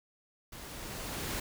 pink noise with level ramp, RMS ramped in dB -47 to -35 dBFS, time 0.52-1.4 s, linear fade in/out 5 ms, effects none

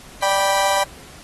35% pulse chord, G major, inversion second, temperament just, 588 / 784 / 980 Hz, D5 / G5 / B5, +2 / 0 / -14 cents, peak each -19 dBFS, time 0.22-0.84 s, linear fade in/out 10 ms, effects pink hiss -43 dBFS RMS until 1.23 s + AAC 32 kbps

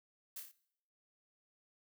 blue noise with echo, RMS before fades -45 dBFS, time 0.36-0.4 s, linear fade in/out 5 ms, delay 29 ms, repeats 4, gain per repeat -4 dB, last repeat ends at 0.516 s, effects noise-tail reverb RT60 0.7 s tail -20 dB re dry

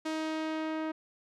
sawtooth tone with low-pass filter sweep, 315.2 Hz, D#4, 23 cents sharp, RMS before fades -34 dBFS, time 0.05-0.92 s, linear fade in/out 10 ms, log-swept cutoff 7000 to 1900 Hz, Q 0.71, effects none

